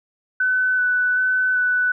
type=tone with vibrato; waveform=sine; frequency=1500 Hz; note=F#6; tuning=23 cents sharp; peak=-16 dBFS; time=0.4-1.92 s; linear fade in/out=5 ms; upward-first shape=square; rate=1.3 Hz; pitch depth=11 cents each way; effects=none